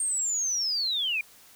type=linear sweep; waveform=sine; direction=down; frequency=8710 to 2351 Hz; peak=-25 dBFS; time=0-1.21 s; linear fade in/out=2 ms; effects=white hiss -54 dBFS RMS until 1.55 s